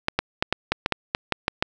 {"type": "clicks", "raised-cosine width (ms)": 0.3, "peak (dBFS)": -4, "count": 11, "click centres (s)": [0.084, 0.19, 0.425, 0.526, 0.72, 0.861, 0.923, 1.149, 1.323, 1.481, 1.625], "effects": []}